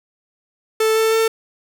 45% pulse tone with pitch steps, 440 / 443.8 / 447.7 Hz, A4 / A4 / A4, 0 / +15 / +30 cents, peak -14 dBFS, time 0.8-1.28 s, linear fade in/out 5 ms, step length 160 ms, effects none

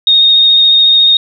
sine tone with vibrato, 3710 Hz, A#7, 9 cents flat, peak -4 dBFS, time 0.07-1.17 s, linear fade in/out 2 ms, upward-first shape sine, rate 14 Hz, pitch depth 14 cents each way, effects none

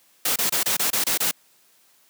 white noise bursts, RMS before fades -22 dBFS, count 8, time 0.25-1.312 s, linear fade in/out 5 ms, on 110 ms, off 26 ms, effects white hiss -59 dBFS RMS until 2.09 s + high-pass 150 Hz 12 dB/octave

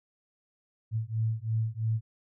sine beating tone pair, 110 / 113 Hz, A2 / A2, 0 / +47 cents, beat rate 3 Hz, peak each -30 dBFS, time 0.91-2.01 s, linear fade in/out 50 ms, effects none

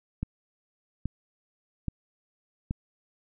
click train, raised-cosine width 5 ms, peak -17 dBFS, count 4, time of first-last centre 0.23-2.709 s, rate 1.21 Hz, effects none

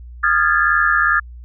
sine tone cluster, 1230 / 1387 / 1655 / 1737 Hz, D#6 / F6 / G#6 / A6, -20 / -12 / -6 / -23 cents, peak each -18 dBFS, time 0.23-1.2 s, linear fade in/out 10 ms, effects added 60 Hz sine -33 dBFS peak until 1.44 s

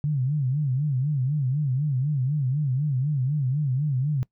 sine tone with vibrato, 138.59 Hz, C#3, in tune, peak -21 dBFS, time 0.04-4.23 s, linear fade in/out 0 ms, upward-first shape sine, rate 4 Hz, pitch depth 170 cents each way, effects noise-tail reverb RT60 0.1 s tail -22 dB re dry

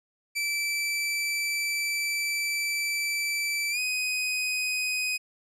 sawtooth tone with pitch glide, 2324 to 2505 Hz, D7 to D#7, -19 to +11 cents, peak -23 dBFS, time 0.35-5.18 s, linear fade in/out 20 ms, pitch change +130 cents, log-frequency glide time 3.71-3.79 s, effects low-pass 12000 Hz 12 dB/octave

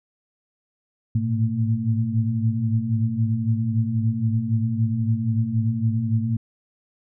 sine tone cluster, 107.8 / 111.6 / 118.4 / 225.8 Hz, A2 / A2 / A#2 / A3, -35 / +25 / +27 / +45 cents, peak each -25 dBFS, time 1.15-6.37 s, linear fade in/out 5 ms, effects none

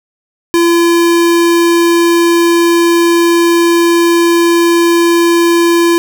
square tone, 340.2 Hz, F4, 45 cents flat, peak -7 dBFS, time 0.54-5.98 s, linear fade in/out 0 ms, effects none

